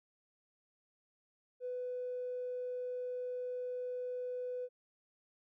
triangle tone with tanh clipping, 498.3 Hz, B4, 15 cents sharp, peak -37 dBFS, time 1.6-4.69 s, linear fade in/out 50 ms, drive 4 dB, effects none

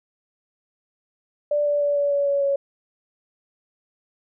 sine tone with pitch steps, 587.3 / 582.2 / 577.2 / 572.2 / 567.3 / 562.4 / 557.5 Hz, D5 / D5 / D5 / D5 / C#5 / C#5 / C#5, 0 / -15 / -30 / -45 / +40 / +25 / +10 cents, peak -18 dBFS, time 1.51-2.56 s, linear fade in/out 5 ms, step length 150 ms, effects none

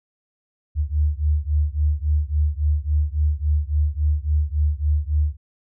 sine beating tone pair, 73.42 / 77.02 Hz, D2 / D#2, 0 / -17 cents, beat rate 3.6 Hz, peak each -20 / -21 dBFS, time 0.75-5.37 s, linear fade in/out 50 ms, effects none

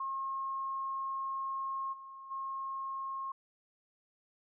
sine tone with level steps, 1077 Hz, C6, 50 cents sharp, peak -34 / -46 / -36 dBFS, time 0-3.32 s, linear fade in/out 5 ms, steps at 1.92 / 2.3 s, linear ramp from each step 20 ms, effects none

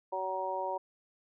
harmonic tone, 188.4 Hz, F#3, 32 cents sharp, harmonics 2 / 3 / 4 / 5, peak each -41 / -37 / -39 / -35 dBFS, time 0.12-0.78 s, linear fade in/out 10 ms, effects none

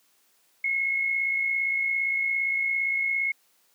sine tone with amplitude modulation, 2173 Hz, C#7, 35 cents flat, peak -21 dBFS, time 0.64-3.32 s, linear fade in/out 5 ms, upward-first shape sine, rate 57.5 Hz, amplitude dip 45%, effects white hiss -65 dBFS RMS until 3.74 s + high-pass 200 Hz 12 dB/octave

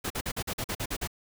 pink noise bursts, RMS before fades -32 dBFS, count 10, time 0.04-1.075 s, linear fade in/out 10 ms, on 63 ms, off 45 ms, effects none

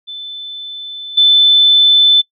sine tone with level steps, 3520 Hz, A7, in tune, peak -24 / -5 dBFS, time 0.07-2.22 s, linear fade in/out 20 ms, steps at 1.17 s, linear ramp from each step 10 ms, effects noise-tail reverb RT60 0.1 s tail -24 dB re dry

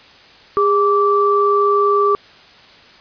sine tone pair together, 407.5 / 1164 Hz, G#4 / D6, -33 / -16 cents, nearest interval octave + tritone, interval 1817 cents, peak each -14 dBFS, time 0.57-2.15 s, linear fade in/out 0 ms, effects white hiss -44 dBFS RMS until 3 s + resampled to 11025 Hz

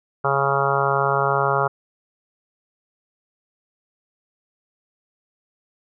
harmonic tone, 138.59 Hz, C#3, in tune, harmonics 1 / 3 / 4 / 5 / 6 / 7 / 8 / 9 / 10, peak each -27 / -25 / -26 / -26 / -26 / -27 / -26 / -25 / -26 dBFS, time 0.24-1.68 s, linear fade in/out 10 ms, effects none

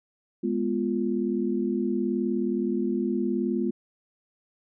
sine chord, F diminished, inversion first, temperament equal, 207.7 / 246.9 / 349.2 Hz, Ab3 / Cb4 / F4, 0 / 0 / 0 cents, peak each -28 dBFS, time 0.43-3.71 s, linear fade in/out 10 ms, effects none

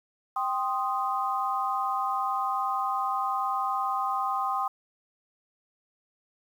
sine chord, C minor, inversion second, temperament equal, 784 / 1046.5 / 1244.5 Hz, G5 / C6 / Eb6, 0 / 0 / 0 cents, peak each -30 dBFS, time 0.36-4.68 s, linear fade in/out 5 ms, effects 9-bit

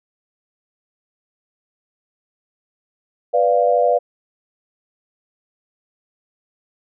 sine chord, B diminished, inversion none, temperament equal, 493.9 / 587.3 / 698.5 Hz, B4 / D5 / F5, 0 / 0 / 0 cents, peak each -17 dBFS, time 3.33-3.99 s, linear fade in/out 20 ms, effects none

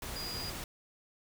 sine tone in noise, 4868 Hz, D#8, 39 cents flat, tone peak -39 dBFS, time 0.16-0.5 s, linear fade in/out 2 ms, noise pink, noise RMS -41 dBFS, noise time 0.02-0.64 s, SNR -1 dB, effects none

